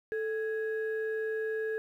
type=tone pair together; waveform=sine; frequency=439.2 / 1661.2 Hz; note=A4 / G#6; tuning=-3 / 0 cents; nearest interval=octave + major seventh; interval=2303 cents; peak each=-30 / -38 dBFS; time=0.12-1.78 s; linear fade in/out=0 ms; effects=tanh soft clip ceiling -24 dBFS + 11-bit